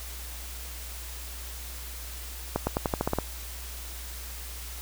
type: accelerating click train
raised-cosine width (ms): 1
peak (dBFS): -11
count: 9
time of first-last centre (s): 2.56-3.186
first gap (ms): 110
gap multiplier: 0.9
effects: added 60 Hz sine -39 dBFS peak until 4.81 s + white hiss -42 dBFS RMS until 4.81 s